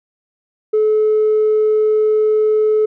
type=tone with tanh clipping; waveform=triangle; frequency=430.1 Hz; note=A4; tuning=39 cents flat; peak=-11 dBFS; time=0.73-2.86 s; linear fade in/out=10 ms; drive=5 dB; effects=none